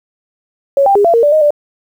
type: tone with pitch steps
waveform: sine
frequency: 555 / 792 / 407.7 / 678 / 463.2 / 585 / 621 / 589 Hz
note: C#5 / G5 / G#4 / E5 / A#4 / D5 / D#5 / D5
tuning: +2 / +18 / -32 / +49 / -11 / -7 / -3 / +5 cents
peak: -6 dBFS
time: 0.77-1.506 s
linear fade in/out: 2 ms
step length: 92 ms
effects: 7-bit